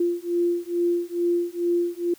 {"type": "beating tone pair", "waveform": "sine", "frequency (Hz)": [345.8, 348.1], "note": ["F4", "F4"], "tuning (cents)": [-17, -6], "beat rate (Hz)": 2.3, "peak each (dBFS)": [-24, -24], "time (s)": [0, 2.14], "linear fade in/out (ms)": 5, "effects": ["white hiss -53 dBFS RMS until 2.18 s"]}